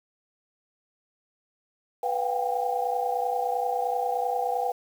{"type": "tone cluster", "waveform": "sine", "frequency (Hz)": [492.5, 710, 773, 803], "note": ["B4", "F5", "G5", "G5"], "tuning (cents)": [-5, 28, -24, 41], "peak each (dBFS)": -30, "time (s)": [2.03, 4.72], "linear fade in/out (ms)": 5, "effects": ["8-bit"]}